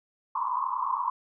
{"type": "band-pass noise", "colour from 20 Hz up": "white", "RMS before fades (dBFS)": -29, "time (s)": [0.35, 1.1], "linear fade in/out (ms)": 5, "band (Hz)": [940, 1100], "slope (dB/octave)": 96, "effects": []}